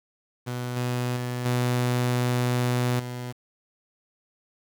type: tone with level steps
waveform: sawtooth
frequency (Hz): 123.47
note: B2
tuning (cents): 0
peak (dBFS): -25 / -21 / -24 / -18 / -28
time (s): 0.46-3.33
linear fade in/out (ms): 20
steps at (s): 0.76 / 1.16 / 1.45 / 2.99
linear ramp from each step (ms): 10
effects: 8-bit